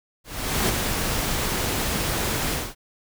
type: noise with ADSR envelope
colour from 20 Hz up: pink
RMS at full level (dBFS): -21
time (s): 0.24-2.75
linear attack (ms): 450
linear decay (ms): 12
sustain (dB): -4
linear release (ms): 210
effects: none